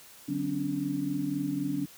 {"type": "tone cluster", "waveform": "sine", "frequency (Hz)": [147.2, 188.7, 263.1, 287], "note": ["D3", "F#3", "C4", "D4"], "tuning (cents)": [4, 34, 10, -40], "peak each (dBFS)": [-37, -37, -35, -30], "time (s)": [0.28, 1.86], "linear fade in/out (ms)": 10, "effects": ["white hiss -52 dBFS RMS until 1.97 s"]}